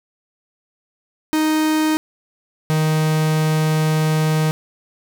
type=tone pair in turn; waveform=45% pulse; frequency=311.1 / 156.09 Hz; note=D#4 / D#3; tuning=0 / +6 cents; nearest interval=octave; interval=1194 cents; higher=first; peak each=-15 dBFS; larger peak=neither; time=1.33-1.97 / 2.7-4.51 s; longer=second; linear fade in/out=0 ms; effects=none